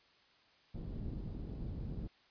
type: low-pass noise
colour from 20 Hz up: pink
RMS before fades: -42 dBFS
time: 0.74-2.08 s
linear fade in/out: 10 ms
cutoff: 240 Hz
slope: 12 dB/octave
effects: white hiss -67 dBFS RMS until 2.3 s + resampled to 11025 Hz